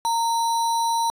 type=tone with sample-and-hold; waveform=sine; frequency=922 Hz; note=A#5; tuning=19 cents flat; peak=-19 dBFS; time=0.05-1.1 s; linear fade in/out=0 ms; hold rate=4900 Hz; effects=resampled to 32000 Hz